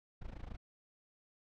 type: noise with amplitude modulation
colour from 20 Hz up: brown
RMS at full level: -42 dBFS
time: 0.21-0.57 s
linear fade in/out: 10 ms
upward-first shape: sine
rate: 27.1 Hz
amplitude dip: 90%
effects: low-pass 4000 Hz 12 dB/octave